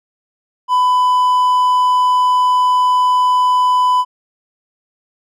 triangle tone, 1000 Hz, B5, 21 cents sharp, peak -8 dBFS, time 0.68-4.05 s, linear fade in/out 50 ms, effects none

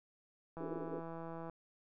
click train, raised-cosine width 1 ms, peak -33 dBFS, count 154, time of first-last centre 0.57-1.497 s, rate 165 Hz
pink band-pass noise, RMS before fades -44 dBFS, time 0.6-1 s, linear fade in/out 10 ms, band 270 to 500 Hz, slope 96 dB/octave
effects none

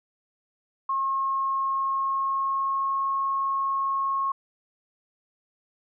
sine tone with pitch glide, 1080 to 1088.8 Hz, C#6 to C#6, -45 to -31 cents, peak -23 dBFS, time 0.89-4.32 s, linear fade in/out 5 ms, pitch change +14 cents, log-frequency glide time 1.63-3.12 s, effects none

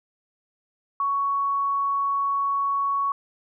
sine tone, 1115 Hz, C#6, 10 cents sharp, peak -21 dBFS, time 1-3.12 s, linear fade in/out 2 ms, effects none

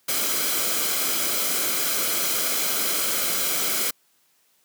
white noise with comb filter, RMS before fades -24 dBFS, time 0.08-3.91 s, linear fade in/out 10 ms, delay 1.1 ms, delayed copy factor -0.55, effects white hiss -64 dBFS RMS until 4.64 s + high-pass 150 Hz 12 dB/octave

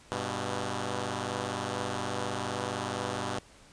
5% pulse tone pair together, 99.28 / 123.5 Hz, G2 / B2, +22 / 0 cents, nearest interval major third, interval 378 cents, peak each -23 dBFS, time 0.12-3.39 s, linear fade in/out 0 ms, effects pink hiss -56 dBFS RMS until 3.72 s + resampled to 22050 Hz

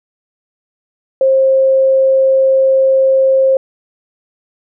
sine tone, 532 Hz, C5, 29 cents sharp, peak -7 dBFS, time 1.21-3.57 s, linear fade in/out 2 ms, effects none

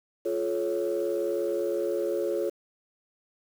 sine chord, F augmented, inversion none, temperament equal with one note detuned, 349.2 / 428.7 / 554.4 Hz, F4 / A4 / C#5, 0 / -45 / 0 cents, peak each -29 dBFS, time 0.25-2.5 s, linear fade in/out 10 ms, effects tanh soft clip ceiling -19 dBFS + 8-bit

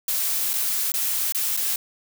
blue noise with dropouts, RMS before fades -24 dBFS, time 0.08-1.76 s, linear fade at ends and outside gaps 2 ms, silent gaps 0.533-0.537 / 0.919-0.939 / 1.323-1.347 / 1.567-1.573 s, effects none

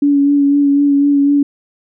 sine tone with vibrato, 283.8 Hz, C#4, 41 cents sharp, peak -8 dBFS, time 0.02-1.43 s, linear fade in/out 5 ms, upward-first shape sine, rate 4 Hz, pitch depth 20 cents each way, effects none

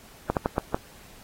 slowing click train, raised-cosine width 1 ms, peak -8 dBFS, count 5, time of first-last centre 0.3-0.745 s, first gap 68 ms, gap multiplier 1.34, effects pink hiss -51 dBFS RMS until 1.23 s + AAC 48 kbps

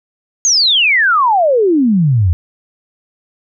sine exponential sweep, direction down, 6645 to 80.6 Hz, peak -8 dBFS, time 0.45-2.33 s, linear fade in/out 0 ms, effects none

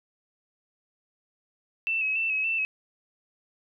sine tone with vibrato, 2614 Hz, E7, 15 cents flat, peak -24 dBFS, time 1.87-2.65 s, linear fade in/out 0 ms, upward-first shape square, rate 3.5 Hz, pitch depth 36 cents each way, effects none

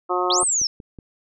harmonic tone, 180.4 Hz, F#3, 44 cents flat, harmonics 2 / 3 / 4 / 5 / 6 / 7, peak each -24 / -29 / -26 / -29 / -26 / -26 dBFS, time 0.09-0.44 s, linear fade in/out 20 ms
sine linear two-way sweep, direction up then down, 3075 to 8870 to 5160 Hz, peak -18 dBFS, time 0.3-0.67 s, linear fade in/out 2 ms, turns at 0.42 s
click train, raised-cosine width 3 ms, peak -26 dBFS, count 4, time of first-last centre 0.43-0.988 s, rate 5.38 Hz
effects none

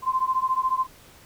sine beating tone pair, 1033 / 1047 Hz, C6 / C6, -22 / +1 cents, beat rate 14 Hz, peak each -24 dBFS, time 0.02-0.87 s, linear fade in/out 50 ms, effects pink hiss -51 dBFS RMS until 1.25 s

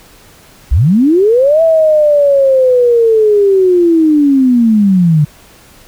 sine linear two-way sweep, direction up then down, 49.8 to 659.3 to 144.2 Hz, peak -5 dBFS, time 0.71-5.25 s, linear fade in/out 10 ms, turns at 1.62 s, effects pink hiss -41 dBFS RMS until 5.87 s

